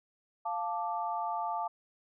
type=chord; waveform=sine; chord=D minor; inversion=first; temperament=equal; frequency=698.5 / 880 / 1174.7 Hz; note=F5 / A5 / D6; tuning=0 / 0 / 0 cents; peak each=-36 / -34 / -38 dBFS; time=0.45-1.68 s; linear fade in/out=10 ms; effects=none

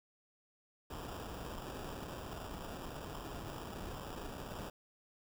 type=noise with sample-and-hold; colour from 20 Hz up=pink; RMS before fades=-45 dBFS; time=0.9-4.7 s; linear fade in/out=5 ms; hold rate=2100 Hz; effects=none

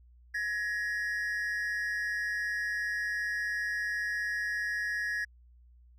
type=tone pair together; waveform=triangle; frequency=1676 / 1881.2 Hz; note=G#6 / A#6; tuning=+15 / +15 cents; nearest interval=major second; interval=200 cents; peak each=-31 / -32 dBFS; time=0.34-5.25 s; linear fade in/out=10 ms; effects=added 60 Hz sine -55 dBFS peak until 5.98 s

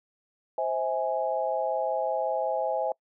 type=chord; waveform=sine; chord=C augmented; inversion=none; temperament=equal with one note detuned; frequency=523.3 / 648.7 / 830.6 Hz; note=C5 / E5 / G#5; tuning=0 / -28 / 0 cents; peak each=-30 / -29 / -30 dBFS; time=0.58-2.92 s; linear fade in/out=2 ms; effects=noise-tail reverb RT60 0.1 s tail -25 dB re dry

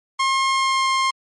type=tone with pitch glide; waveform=sawtooth; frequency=1071 to 1062.4 Hz; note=C6 to C6; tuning=+40 to +26 cents; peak=-13 dBFS; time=0.19-1.11 s; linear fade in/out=10 ms; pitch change=-14 cents; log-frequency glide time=0.5-0.88 s; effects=low-pass 7000 Hz 12 dB/octave + MP3 48 kbps

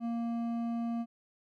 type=tone with hard clipping; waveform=sine; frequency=233.1 Hz; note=A#3; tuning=in tune; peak=-33 dBFS; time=0-1.06 s; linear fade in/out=50 ms; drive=8 dB; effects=none

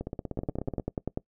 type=two click trains; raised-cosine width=2 ms; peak=-16 / -20 dBFS; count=9 / 14; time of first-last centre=0.39-1.174 / 0.01-0.798 s; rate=10.2 / 16.5 Hz; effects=noise-tail reverb RT60 0.1 s tail -22 dB re dry

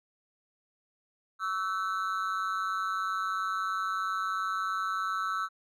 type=tone with amplitude modulation; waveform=triangle; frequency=1318.5 Hz; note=E6; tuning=in tune; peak=-23 dBFS; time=1.39-5.49 s; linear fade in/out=50 ms; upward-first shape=sine; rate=190 Hz; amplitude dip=95%; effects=none

